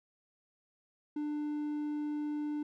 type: tone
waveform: triangle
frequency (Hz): 297.5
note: D4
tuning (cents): +22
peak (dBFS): -31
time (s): 1.16-2.63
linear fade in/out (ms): 5
effects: none